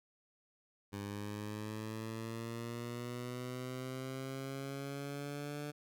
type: linear sweep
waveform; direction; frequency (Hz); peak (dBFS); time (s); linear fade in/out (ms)
15% pulse; up; 100 to 147.8; -34; 0.92-5.72; 20
effects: none